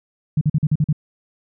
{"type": "tone bursts", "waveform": "sine", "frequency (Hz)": 151.5, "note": "D#3", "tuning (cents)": -46, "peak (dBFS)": -13, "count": 7, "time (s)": [0.37, 0.928], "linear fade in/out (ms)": 5, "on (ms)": 42, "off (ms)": 44, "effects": []}